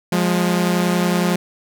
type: tone pair together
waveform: sawtooth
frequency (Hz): 176.86 / 207.7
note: F3 / G#3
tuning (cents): +22 / 0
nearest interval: minor third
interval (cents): 278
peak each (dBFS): -13 / -17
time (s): 0.12-1.36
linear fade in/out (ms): 5
effects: none